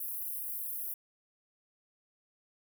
pink high-pass noise, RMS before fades -38 dBFS, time 0-0.94 s, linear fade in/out 5 ms, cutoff 11000 Hz, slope 48 dB/octave, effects none

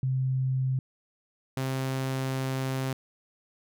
sine / sawtooth tone pair in turn, 130.81 / 132.33 Hz, C3 / C3, 0 / +20 cents, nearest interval unison, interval 20 cents, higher second, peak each -24 dBFS, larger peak neither, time 0.03-0.79 / 1.57-2.93 s, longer second, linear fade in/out 2 ms, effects none

